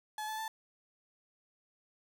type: tone with pitch steps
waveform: 35% pulse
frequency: 856 / 869 / 882.1 Hz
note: A5 / A5 / A5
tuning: -48 / -22 / +4 cents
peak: -35 dBFS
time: 0.18-0.48 s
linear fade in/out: 2 ms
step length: 100 ms
effects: none